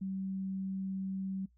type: tone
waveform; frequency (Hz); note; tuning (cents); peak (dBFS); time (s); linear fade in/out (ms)
sine; 191.6; G3; -39; -34; 0.01-1.46; 10
effects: noise-tail reverb RT60 0.1 s tail -21 dB re dry + added 60 Hz sine -64 dBFS peak until 1.57 s